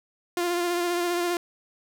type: tone with vibrato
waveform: sawtooth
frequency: 349.2 Hz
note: F4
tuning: in tune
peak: -20 dBFS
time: 0.37-1.37 s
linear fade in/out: 2 ms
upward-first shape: sine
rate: 15 Hz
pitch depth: 25 cents each way
effects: none